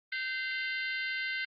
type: harmonic tone with a mistuned harmonic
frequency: 517 Hz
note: C5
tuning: 21 cents flat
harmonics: 3 / 4 / 5 / 6 / 7 / 8 / 9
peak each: -36 / -35 / -44 / -45 / -48 / -46 / -47 dBFS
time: 0.12-1.45 s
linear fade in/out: 5 ms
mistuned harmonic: 5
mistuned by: +120 cents
effects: Opus 24 kbps